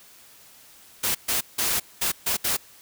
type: noise bursts at uneven times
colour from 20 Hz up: white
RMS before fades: -24 dBFS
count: 6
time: 1.03-1.15 / 1.28-1.41 / 1.58-1.8 / 2.01-2.12 / 2.26-2.37 / 2.44-2.57 s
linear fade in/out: 10 ms
effects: white hiss -51 dBFS RMS until 2.81 s